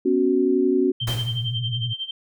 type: chord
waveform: sine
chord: B suspended second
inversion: none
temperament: just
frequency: 246.9 / 277.8 / 370.4 Hz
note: B3 / C#4 / F#4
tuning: 0 / +4 / +2 cents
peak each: -24 / -21 / -19 dBFS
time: 0.05-0.92 s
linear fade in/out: 10 ms
type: tone with tremolo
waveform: sine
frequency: 3136 Hz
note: G7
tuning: in tune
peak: -24 dBFS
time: 1-2.11 s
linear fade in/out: 5 ms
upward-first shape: sine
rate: 11 Hz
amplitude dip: 85%
type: tone with vibrato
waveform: sine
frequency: 118.1 Hz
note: A#2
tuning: 23 cents sharp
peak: -24 dBFS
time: 1.01-1.94 s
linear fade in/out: 20 ms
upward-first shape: triangle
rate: 12 Hz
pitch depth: 120 cents each way
type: noise with exponential decay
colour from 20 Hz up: pink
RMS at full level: -28 dBFS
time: 1.07-1.58 s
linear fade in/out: 5 ms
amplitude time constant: 110 ms
effects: none